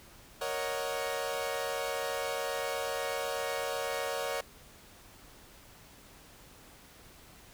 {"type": "chord", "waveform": "sawtooth", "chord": "D# minor seventh", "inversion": "second", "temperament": "equal", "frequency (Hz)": [466.2, 554.4, 622.3, 740], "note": ["A#4", "C#5", "D#5", "F#5"], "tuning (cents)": [0, 0, 0, 0], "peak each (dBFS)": [-34, -32, -36, -36], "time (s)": [0.41, 4.41], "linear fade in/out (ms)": 5, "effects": ["pink hiss -55 dBFS RMS until 7.53 s"]}